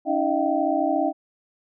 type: tone cluster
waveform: sine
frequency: 283.8 / 317.7 / 622 / 680 / 770 Hz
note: C#4 / D#4 / D#5 / F5 / G5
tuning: +41 / +36 / -1 / -46 / -31 cents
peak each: -26 dBFS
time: 0.05-1.13 s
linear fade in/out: 50 ms
effects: none